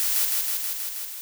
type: noise with echo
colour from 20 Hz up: blue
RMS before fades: -24 dBFS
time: 0-0.25 s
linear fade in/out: 0 ms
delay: 160 ms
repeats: 6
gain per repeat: -2 dB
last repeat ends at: 1.21 s
effects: none